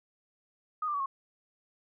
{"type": "tone with pitch steps", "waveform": "sine", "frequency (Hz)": [1244.5, 1189, 1136, 1085.3], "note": ["D#6", "D6", "C#6", "C#6"], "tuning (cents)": [0, 21, 42, -37], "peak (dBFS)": -29, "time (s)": [0.82, 1.06], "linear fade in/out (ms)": 5, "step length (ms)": 60, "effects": []}